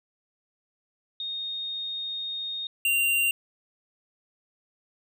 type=tone pair in turn; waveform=sine / square; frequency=3703 / 2774 Hz; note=A#7 / F7; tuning=-12 / -12 cents; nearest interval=perfect fourth; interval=500 cents; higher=first; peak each=-30 / -22 dBFS; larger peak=second; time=1.2-2.67 / 2.85-3.31 s; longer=first; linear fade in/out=2 ms; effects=none